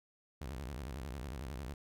sawtooth tone with vibrato, 66 Hz, C2, 16 cents sharp, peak -37 dBFS, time 0.41-1.74 s, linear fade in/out 5 ms, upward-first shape square, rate 11 Hz, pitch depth 200 cents each way, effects none

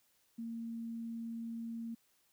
sine tone, 229.7 Hz, A#3, 25 cents flat, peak -39 dBFS, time 0.38-1.95 s, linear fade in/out 10 ms, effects white hiss -73 dBFS RMS until 2.32 s

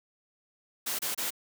white noise bursts, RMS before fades -32 dBFS, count 3, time 0.86-1.306 s, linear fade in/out 10 ms, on 130 ms, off 28 ms, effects high-pass 200 Hz 12 dB/octave

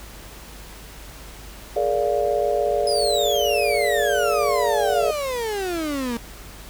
sine chord, Bb dominant seventh, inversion third, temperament just, 419.5 / 466.2 / 582.7 / 699.2 Hz, Ab4 / Bb4 / D5 / F5, +17 / 0 / -14 / +2 cents, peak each -24 / -26 / -22 / -25 dBFS, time 1.76-5.11 s, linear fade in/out 5 ms
35% pulse exponential sweep, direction down, 5110 to 228.9 Hz, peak -22 dBFS, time 2.87-6.17 s, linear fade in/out 2 ms
effects added 50 Hz sine -41 dBFS peak until 6.69 s + pink hiss -42 dBFS RMS until 6.69 s

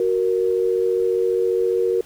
sine tone pair together, 371.4 / 466.2 Hz, F#4 / A#4, +7 / 0 cents, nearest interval major third, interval 393 cents, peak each -20 / -19 dBFS, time 0-2.01 s, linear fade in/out 2 ms, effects pink hiss -48 dBFS RMS until 2.05 s

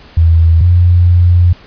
sine tone pair in turn, 82.41 / 87.99 Hz, E2 / F2, 0 / +13 cents, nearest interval minor second, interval 113 cents, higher second, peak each -4 dBFS, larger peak neither, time 0.17-0.61 / 0.61-1.53 s, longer second, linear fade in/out 5 ms, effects pink hiss -39 dBFS RMS until 1.66 s + resampled to 11025 Hz

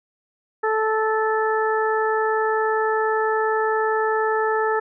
harmonic tone, 437.4 Hz, A4, 10 cents flat, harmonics 1 / 2 / 3 / 4, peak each -21 / -24 / -26 / -27 dBFS, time 0.63-4.8 s, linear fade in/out 10 ms, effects none

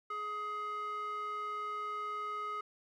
square tone with band-pass filter, 419.4 Hz, G#4, 17 cents sharp, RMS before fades -39 dBFS, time 0.1-2.61 s, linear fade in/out 5 ms, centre 1400 Hz, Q 5.5, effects none

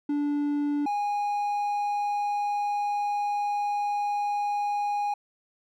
triangle tone pair in turn, 290.7 / 822.2 Hz, D4 / G#5, -18 / -18 cents, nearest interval octave + tritone, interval 1800 cents, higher second, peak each -22 / -23 dBFS, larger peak first, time 0.09-0.86 / 0.86-5.14 s, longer second, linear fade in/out 5 ms, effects none

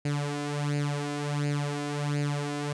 sawtooth tone with flanger, 145.4 Hz, D3, 17 cents flat, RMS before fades -30 dBFS, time 0.05-2.73 s, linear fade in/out 5 ms, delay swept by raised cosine 0.43 to 2.93 ms, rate 1.4 Hz, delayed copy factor +0.7, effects resampled to 22050 Hz

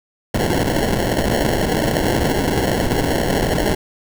white noise with sample-and-hold, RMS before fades -18 dBFS, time 0.34-3.75 s, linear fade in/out 5 ms, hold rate 1225 Hz, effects none

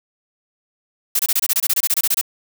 blue noise bursts, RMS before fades -17 dBFS, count 16, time 1.15-2.213 s, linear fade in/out 5 ms, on 43 ms, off 25 ms, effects none

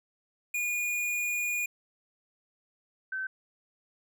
square / sine tone pair in turn, 2440 / 1537.1 Hz, D#7 / G6, -34 / -34 cents, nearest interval minor sixth, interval 800 cents, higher first, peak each -29 / -31 dBFS, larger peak first, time 0.54-1.66 / 3.12-3.27 s, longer first, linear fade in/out 5 ms, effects none

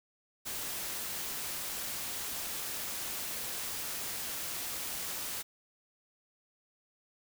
white noise, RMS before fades -38 dBFS, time 0.45-5.43 s, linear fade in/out 20 ms, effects none

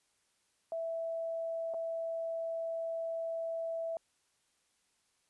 sine tone with dropouts, 659.3 Hz, E5, in tune, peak -34 dBFS, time 0.72-3.97 s, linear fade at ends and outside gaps 1 ms, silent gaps 1.738-1.743 s, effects white hiss -75 dBFS RMS until 5.29 s + resampled to 24000 Hz

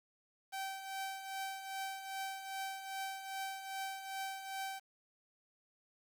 sawtooth tone with tremolo, 774 Hz, G5, 22 cents flat, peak -34 dBFS, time 0.52-4.8 s, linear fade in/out 20 ms, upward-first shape triangle, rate 2.5 Hz, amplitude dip 65%, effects 10-bit

